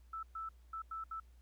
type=tone bursts at uneven times; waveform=sine; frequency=1318.5 Hz; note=E6; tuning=in tune; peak=-40 dBFS; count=5; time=0.13-0.23 / 0.35-0.49 / 0.73-0.82 / 0.91-1.04 / 1.11-1.2 s; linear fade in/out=5 ms; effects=added 60 Hz sine -58 dBFS peak until 1.41 s + pink hiss -75 dBFS RMS until 1.41 s